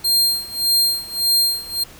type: tone with tremolo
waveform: sawtooth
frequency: 4200 Hz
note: C8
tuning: 6 cents sharp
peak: -10 dBFS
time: 0.04-1.84 s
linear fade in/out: 10 ms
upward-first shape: sine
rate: 1.7 Hz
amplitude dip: 90%
effects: pink hiss -43 dBFS RMS until 1.99 s